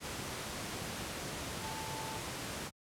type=tone in noise; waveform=sine; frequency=880 Hz; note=A5; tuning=in tune; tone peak=-44 dBFS; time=1.6-2.21 s; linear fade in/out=50 ms; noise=pink; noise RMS=-40 dBFS; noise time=0-2.71 s; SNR=-7 dB; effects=high-pass 80 Hz 12 dB/octave + low-pass 11000 Hz 12 dB/octave